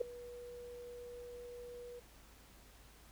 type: tone with ADSR envelope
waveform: sine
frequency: 484.8 Hz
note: B4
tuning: 32 cents flat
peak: -28 dBFS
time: 0-2 s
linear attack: 14 ms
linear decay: 4 ms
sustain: -19 dB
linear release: 12 ms
effects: added 54 Hz sine -62 dBFS peak until 3.11 s + pink hiss -62 dBFS RMS until 3.11 s